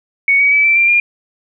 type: tone with pitch steps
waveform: sine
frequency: 2227 / 2262 / 2298 / 2334 / 2370 / 2408 Hz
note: C#7 / C#7 / D7 / D7 / D7 / D7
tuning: +7 / +34 / -38 / -11 / +15 / +43 cents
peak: -8 dBFS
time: 0.28-1 s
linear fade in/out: 2 ms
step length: 120 ms
effects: none